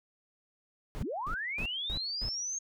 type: noise bursts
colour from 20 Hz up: brown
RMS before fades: -37 dBFS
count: 5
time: 0.95-2.29 s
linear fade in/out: 0 ms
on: 76 ms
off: 240 ms
type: linear sweep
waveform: sine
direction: up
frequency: 69.3 to 6500 Hz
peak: -33 dBFS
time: 1-2.59 s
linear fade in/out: 10 ms
effects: none